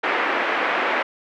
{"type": "band-pass noise", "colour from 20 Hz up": "white", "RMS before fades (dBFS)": -22, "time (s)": [0.03, 1.03], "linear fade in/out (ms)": 10, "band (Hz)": [300, 2200], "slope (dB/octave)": 24, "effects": []}